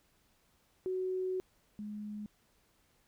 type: tone pair in turn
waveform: sine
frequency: 372 / 209.6 Hz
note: F#4 / G#3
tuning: +9 / +16 cents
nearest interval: minor seventh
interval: 993 cents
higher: first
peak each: -32 / -39 dBFS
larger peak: first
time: 0.86-1.4 / 1.79-2.26 s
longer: first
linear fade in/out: 0 ms
effects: pink hiss -71 dBFS RMS until 3.07 s